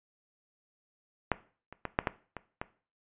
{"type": "clicks", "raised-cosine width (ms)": 0.5, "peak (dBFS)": [-10, -29, -18, -9, -12, -23, -19], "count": 7, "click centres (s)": [1.317, 1.726, 1.853, 1.989, 2.072, 2.367, 2.615], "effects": ["noise-tail reverb RT60 0.4 s tail -17 dB re dry", "resampled to 8000 Hz"]}